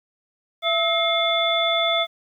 sine tone cluster, 671 / 1292 / 2131 / 3476 Hz, E5 / E6 / C7 / A7, +31 / -35 / +31 / -22 cents, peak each -22 / -27 / -26 / -22 dBFS, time 0.62-2.07 s, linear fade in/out 50 ms, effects 9-bit

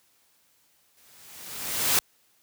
white noise with exponential growth, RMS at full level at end -20 dBFS, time 0.97-1.99 s, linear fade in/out 2 ms, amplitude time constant 220 ms, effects white hiss -65 dBFS RMS until 2.42 s + high-pass 60 Hz 12 dB/octave

